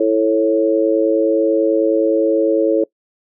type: chord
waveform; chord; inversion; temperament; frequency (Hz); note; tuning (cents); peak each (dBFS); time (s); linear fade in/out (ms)
sine; A major; second; equal with one note detuned; 329.6 / 440 / 549.3; E4 / A4 / C#5; 0 / 0 / -16; -16; 0-2.84; 5
effects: noise-tail reverb RT60 0.1 s tail -23 dB re dry